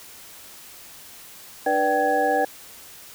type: tone cluster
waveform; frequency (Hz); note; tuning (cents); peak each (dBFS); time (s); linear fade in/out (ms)
sine; 297.5 / 489 / 586 / 773 / 1672; D4 / B4 / D5 / G5 / G#6; +22 / -17 / -4 / -24 / +11; -29 / -24 / -26 / -21 / -28; 1.66-2.45; 5
effects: white hiss -44 dBFS RMS until 3.14 s